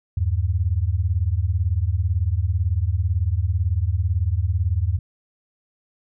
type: beating tone pair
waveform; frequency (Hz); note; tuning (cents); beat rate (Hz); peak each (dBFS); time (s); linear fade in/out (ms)
sine; 80 / 98; D#2 / G2; +49 / 0; 18; -21; 0.17-4.99; 5
effects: none